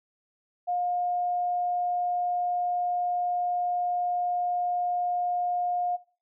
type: tone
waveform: sine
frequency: 712 Hz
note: F5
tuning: 33 cents sharp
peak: -25 dBFS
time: 0.67-5.97 s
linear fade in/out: 20 ms
effects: noise-tail reverb RT60 0.4 s tail -19 dB re dry